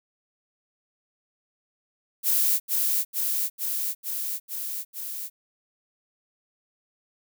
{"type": "noise with echo", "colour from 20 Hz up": "violet", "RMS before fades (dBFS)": -22, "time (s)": [2.23, 2.6], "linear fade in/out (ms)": 50, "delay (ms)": 450, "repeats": 6, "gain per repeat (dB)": -2, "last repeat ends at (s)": 5.3, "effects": []}